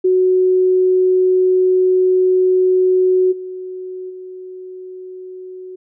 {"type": "tone with level steps", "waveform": "sine", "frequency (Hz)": 370, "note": "F#4", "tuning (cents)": 0, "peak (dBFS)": [-10, -25, -29], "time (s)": [0.04, 5.76], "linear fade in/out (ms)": 10, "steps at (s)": [3.31, 4.09], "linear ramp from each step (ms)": 20, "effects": []}